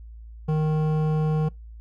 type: tone with hard clipping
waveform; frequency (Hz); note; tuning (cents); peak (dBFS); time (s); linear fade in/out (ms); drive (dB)
sine; 154.9; D#3; -7; -22; 0.48-1.49; 10; 12
effects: noise-tail reverb RT60 0.2 s tail -24 dB re dry + added 56 Hz sine -39 dBFS peak until 1.8 s